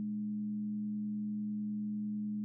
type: tone with frequency modulation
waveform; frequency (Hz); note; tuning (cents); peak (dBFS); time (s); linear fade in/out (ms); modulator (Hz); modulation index
sine; 210; G#3; +19; -34; 0-2.44; 0; 90.8; 0.22
effects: none